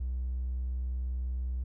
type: tone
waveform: triangle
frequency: 62.8 Hz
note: B1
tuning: 30 cents sharp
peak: -27 dBFS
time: 0-1.64 s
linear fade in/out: 10 ms
effects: tanh soft clip ceiling -27 dBFS